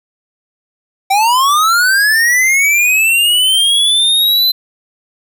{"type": "linear sweep", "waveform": "square", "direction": "up", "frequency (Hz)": [760, 4068], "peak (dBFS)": -9, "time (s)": [1.1, 4.52], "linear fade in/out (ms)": 10, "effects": []}